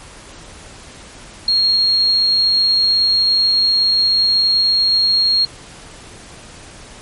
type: tone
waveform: sine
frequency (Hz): 4264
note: C8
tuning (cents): +32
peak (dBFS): -11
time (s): 1.48-5.45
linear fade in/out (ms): 2
effects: pink hiss -38 dBFS RMS until 7.01 s + MP3 48 kbps